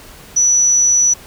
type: tone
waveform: sine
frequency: 5920 Hz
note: F#8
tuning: in tune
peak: -9 dBFS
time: 0.36-1.14 s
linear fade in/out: 10 ms
effects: pink hiss -39 dBFS RMS until 1.26 s